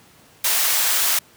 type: high-pass noise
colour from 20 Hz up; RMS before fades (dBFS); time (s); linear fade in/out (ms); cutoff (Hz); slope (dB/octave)
white; -19; 0.44-1.19; 5; 720; 12
effects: pink hiss -51 dBFS RMS until 1.36 s + high-pass 100 Hz 12 dB/octave